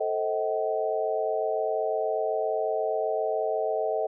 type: chord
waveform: sine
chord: A diminished seventh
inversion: none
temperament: just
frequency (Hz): 440 / 528 / 633.6 / 760.3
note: A4 / C5 / Eb5 / Gb5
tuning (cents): 0 / +16 / +31 / +47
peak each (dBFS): -29 / -34 / -28 / -32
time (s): 0-4.07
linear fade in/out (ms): 10
effects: none